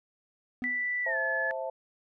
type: tone with exponential decay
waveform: triangle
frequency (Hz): 249.2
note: B3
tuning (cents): +16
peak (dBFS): -29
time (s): 0.62-0.9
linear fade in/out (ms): 0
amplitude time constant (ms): 60
type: tone with pitch glide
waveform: sine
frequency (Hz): 1974 to 1718.5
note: B6 to A6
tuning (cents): -1 to -41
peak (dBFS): -28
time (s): 0.64-1.51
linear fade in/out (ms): 0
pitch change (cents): -240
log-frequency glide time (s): 1.04-1.17
type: chord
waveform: sine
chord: A minor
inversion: first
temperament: just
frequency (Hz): 528 / 660 / 880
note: C5 / E5 / A5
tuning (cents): +16 / +2 / 0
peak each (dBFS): -35 / -35 / -39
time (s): 1.06-1.7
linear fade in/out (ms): 5
effects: none